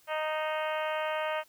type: harmonic tone with a mistuned harmonic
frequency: 310 Hz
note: D#4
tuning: 6 cents flat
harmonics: 2 / 3 / 4 / 5 / 6 / 7 / 8 / 9 / 10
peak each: -32 / -36 / -38 / -40 / -42 / -43 / -44 / -45 / -46 dBFS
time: 0.07-1.44 s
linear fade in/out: 50 ms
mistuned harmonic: 8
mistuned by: +25 cents
effects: white hiss -63 dBFS RMS until 1.48 s